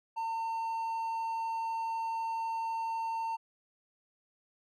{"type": "tone", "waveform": "triangle", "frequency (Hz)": 906, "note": "A#5", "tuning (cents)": -50, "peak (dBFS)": -30, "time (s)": [0.16, 3.37], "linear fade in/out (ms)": 20, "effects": []}